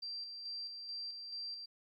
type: tone with tremolo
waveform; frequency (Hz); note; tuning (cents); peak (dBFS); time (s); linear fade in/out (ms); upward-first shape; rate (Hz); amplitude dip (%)
sine; 4710; D8; +4; -40; 0.02-1.66; 10; square; 2.3; 40
effects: 13-bit